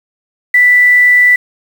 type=tone with quantisation; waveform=sine; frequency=1975.5 Hz; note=B6; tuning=in tune; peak=-4 dBFS; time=0.54-1.36 s; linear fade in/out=5 ms; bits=5; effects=none